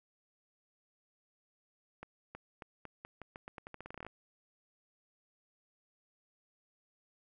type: accelerating click train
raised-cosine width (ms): 0.5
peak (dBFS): -30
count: 20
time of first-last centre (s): 2.03-4.066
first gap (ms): 320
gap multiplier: 0.85
effects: none